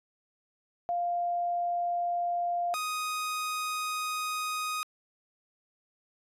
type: tone pair in turn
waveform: sine / sawtooth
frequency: 698.5 / 1247.7 Hz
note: F5 / D#6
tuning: 0 / +4 cents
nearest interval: minor seventh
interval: 1004 cents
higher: second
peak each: -27 dBFS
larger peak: neither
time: 0.89-2.74 / 2.74-4.83 s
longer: second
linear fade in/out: 0 ms
effects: resampled to 32000 Hz